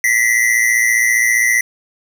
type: tone pair together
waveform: square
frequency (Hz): 1935.9 / 2051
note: B6 / C7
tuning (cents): -35 / -35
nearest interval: minor second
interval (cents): 100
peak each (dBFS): -15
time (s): 0.04-1.61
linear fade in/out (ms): 2
effects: none